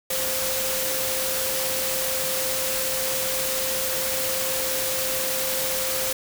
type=tone in noise; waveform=sine; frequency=523.3 Hz; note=C5; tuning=in tune; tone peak=-30 dBFS; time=0.1-6.13 s; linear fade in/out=5 ms; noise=white; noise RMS=-26 dBFS; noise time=0.1-6.13 s; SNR=-7 dB; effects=none